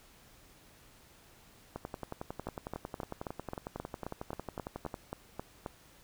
two click trains, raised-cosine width 1 ms, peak -24 / -23 dBFS, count 36 / 13, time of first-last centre 1.76-4.942 / 2.47-5.661 s, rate 11 / 3.76 Hz, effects pink hiss -60 dBFS RMS until 6.03 s

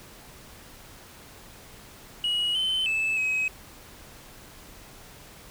sine tone with pitch steps, 2907 / 3064 / 2621 / 2545 Hz, F#7 / G7 / E7 / D#7, -31 / -40 / -11 / +39 cents, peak -21 dBFS, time 2.24-3.48 s, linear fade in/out 2 ms, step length 310 ms, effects tanh soft clip ceiling -22 dBFS + pink hiss -48 dBFS RMS until 5.5 s

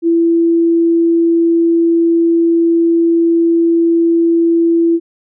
sine tone, 334.8 Hz, E4, 27 cents sharp, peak -8 dBFS, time 0.02-5 s, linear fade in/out 50 ms, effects none

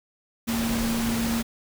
sine tone in noise, 230 Hz, A#3, 23 cents flat, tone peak -24 dBFS, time 0.47-1.43 s, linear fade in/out 20 ms, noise pink, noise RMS -30 dBFS, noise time 0.47-1.43 s, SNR +3 dB, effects none

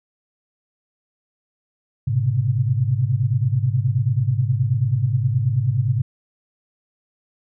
sine tone cluster, 105.9 / 124.4 / 133.8 Hz, G#2 / B2 / C3, +34 / +13 / +39 cents, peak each -21 dBFS, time 2.07-6.02 s, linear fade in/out 10 ms, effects none

